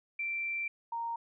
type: tone pair in turn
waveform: sine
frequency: 2349 / 928.4 Hz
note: D7 / A#5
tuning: 0 / -7 cents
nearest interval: octave + major third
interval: 1607 cents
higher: first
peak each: -32 / -33 dBFS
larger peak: first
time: 0.19-0.68 / 0.92-1.16 s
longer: first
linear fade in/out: 5 ms
effects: none